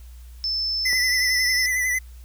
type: tone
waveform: sine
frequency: 5274 Hz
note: E8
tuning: in tune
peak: -22 dBFS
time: 0.44-1.66 s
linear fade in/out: 0 ms
type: tone with vibrato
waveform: square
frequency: 2000 Hz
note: B6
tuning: 21 cents sharp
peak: -21 dBFS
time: 0.85-1.99 s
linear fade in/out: 10 ms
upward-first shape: sine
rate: 11 Hz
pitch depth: 43 cents each way
type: click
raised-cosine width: 1 ms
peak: -24 dBFS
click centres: 0.931 s
effects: added 60 Hz sine -39 dBFS peak until 2.24 s + white hiss -56 dBFS RMS until 2.24 s